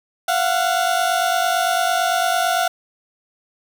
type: tone pair together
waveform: 30% pulse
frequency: 686.1 / 735 Hz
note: F5 / F#5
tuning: -31 / -12 cents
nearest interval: minor second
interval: 119 cents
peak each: -17 dBFS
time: 0.28-2.68 s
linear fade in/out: 5 ms
effects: none